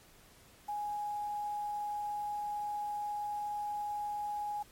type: tone with quantisation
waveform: sine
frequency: 830.6 Hz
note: G#5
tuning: in tune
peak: -34 dBFS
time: 0.68-4.63 s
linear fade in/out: 10 ms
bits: 9
effects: pink hiss -60 dBFS RMS until 4.71 s + MP3 64 kbps